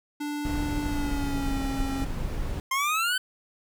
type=tone with pitch glide; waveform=square; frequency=293.7 to 270.9 Hz; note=D4 to C#4; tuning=0 to -40 cents; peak=-30 dBFS; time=0.2-2.05 s; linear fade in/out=10 ms; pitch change=-140 cents; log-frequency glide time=0.84-1.63 s
type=noise; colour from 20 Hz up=brown; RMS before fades=-30 dBFS; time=0.45-2.6 s; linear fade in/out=0 ms
type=exponential sweep; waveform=25% pulse; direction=up; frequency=1046.5 to 1542 Hz; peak=-20 dBFS; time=2.71-3.18 s; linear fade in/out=5 ms
effects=none